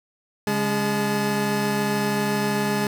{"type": "tone cluster", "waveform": "25% pulse", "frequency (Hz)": [139.4, 205.3, 855], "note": ["C#3", "G#3", "A5"], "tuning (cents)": [10, -20, -50], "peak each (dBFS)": [-26, -19, -24], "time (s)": [0.47, 2.87], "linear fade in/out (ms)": 2, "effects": []}